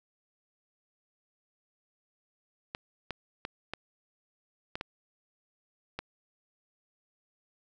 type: clicks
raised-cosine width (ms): 0.3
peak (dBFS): -19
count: 7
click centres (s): 2.749 / 3.107 / 3.451 / 3.736 / 4.755 / 4.811 / 5.99
effects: none